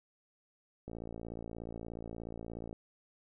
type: click train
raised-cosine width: 2 ms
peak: -30 dBFS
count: 106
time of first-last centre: 0.88-2.729 s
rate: 56.8 Hz
effects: none